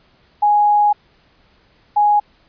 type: tone pair in turn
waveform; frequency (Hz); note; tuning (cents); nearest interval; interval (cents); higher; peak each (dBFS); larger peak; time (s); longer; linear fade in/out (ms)
sine; 830.6 / 830.6; G#5 / G#5; 0 / 0; unison; 0; neither; -10; neither; 0.42-0.93 / 1.96-2.2; first; 10
effects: pink hiss -55 dBFS RMS until 2.48 s + resampled to 11025 Hz